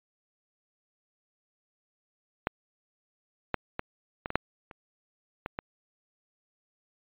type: clicks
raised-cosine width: 0.5 ms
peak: -11 / -11 / -16 / -17 / -19 / -6 / -30 / -18 / -17 dBFS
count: 9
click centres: 2.471 / 3.543 / 3.794 / 4.259 / 4.304 / 4.356 / 4.712 / 5.461 / 5.589 s
effects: resampled to 8000 Hz